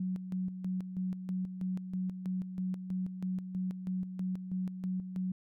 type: tone with tremolo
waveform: sine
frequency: 185 Hz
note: F#3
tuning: in tune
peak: -31 dBFS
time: 0-5.32 s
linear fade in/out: 5 ms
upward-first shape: square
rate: 3.1 Hz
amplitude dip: 60%
effects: none